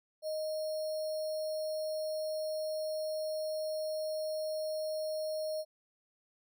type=tone with sample-and-hold; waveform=sine; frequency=622.3 Hz; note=D#5; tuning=in tune; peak=-33 dBFS; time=0.22-5.65 s; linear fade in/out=50 ms; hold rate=4900 Hz; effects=none